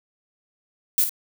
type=noise with echo; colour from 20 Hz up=violet; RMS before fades=-19 dBFS; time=0.98-1.04 s; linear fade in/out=0 ms; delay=53 ms; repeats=1; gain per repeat=-8 dB; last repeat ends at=1.093 s; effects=none